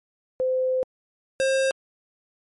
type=tone pair in turn; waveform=sine / square; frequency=515 / 533.2 Hz; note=C5 / C5; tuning=-28 / +33 cents; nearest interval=minor second; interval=61 cents; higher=second; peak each=-20 dBFS; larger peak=neither; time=0.4-0.83 / 1.4-1.71 s; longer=first; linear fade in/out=0 ms; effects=MP3 48 kbps